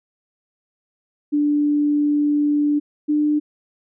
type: tone pair in turn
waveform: sine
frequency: 293.7 / 298.7 Hz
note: D4 / D4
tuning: 0 / +29 cents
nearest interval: unison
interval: 29 cents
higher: second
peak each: -15 / -15 dBFS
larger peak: neither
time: 1.32-2.8 / 3.08-3.4 s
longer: first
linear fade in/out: 20 ms
effects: none